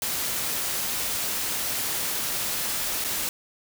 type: noise with dropouts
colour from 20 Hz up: white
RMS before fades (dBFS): -28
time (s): 0.02-3.29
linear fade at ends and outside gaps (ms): 1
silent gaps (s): 3.041-3.046
effects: none